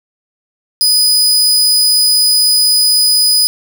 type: tone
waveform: sawtooth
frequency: 4978 Hz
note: D#8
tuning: in tune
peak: -5 dBFS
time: 0.81-3.47 s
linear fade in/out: 0 ms
effects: 7-bit